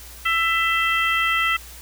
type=harmonic tone with a mistuned harmonic; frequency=665 Hz; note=E5; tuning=15 cents sharp; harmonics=2 / 3 / 4 / 5; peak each=-22 / -22 / -24 / -27 dBFS; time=0.25-1.57 s; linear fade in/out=10 ms; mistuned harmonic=5; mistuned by=-75 cents; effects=added 60 Hz sine -42 dBFS peak until 1.81 s + white hiss -42 dBFS RMS until 1.81 s